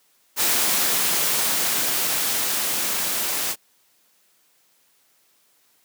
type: noise with level ramp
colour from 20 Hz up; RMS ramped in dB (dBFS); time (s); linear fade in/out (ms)
white; -20 to -25; 0.36-3.56; 50
effects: white hiss -62 dBFS RMS until 5.84 s + high-pass 150 Hz 12 dB/octave